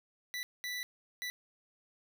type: tone bursts at uneven times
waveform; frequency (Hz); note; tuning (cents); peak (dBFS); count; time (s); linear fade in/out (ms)
25% pulse; 1975.5; B6; 0; -33; 3; 0.34-0.43 / 0.64-0.83 / 1.22-1.3; 0
effects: none